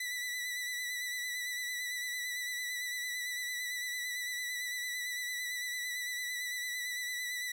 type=tone with vibrato; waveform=sawtooth; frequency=1975.5 Hz; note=B6; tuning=in tune; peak=-32 dBFS; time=0-7.52 s; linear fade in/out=5 ms; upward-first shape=sine; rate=8.9 Hz; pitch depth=29 cents each way; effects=none